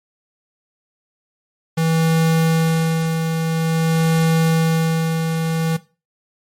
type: tone with tremolo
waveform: square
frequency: 162.6 Hz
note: E3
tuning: 23 cents flat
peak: -14 dBFS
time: 1.77-5.77 s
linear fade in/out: 10 ms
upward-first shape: sine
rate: 0.49 Hz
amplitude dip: 45%
effects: noise-tail reverb RT60 0.3 s tail -17 dB re dry + MP3 64 kbps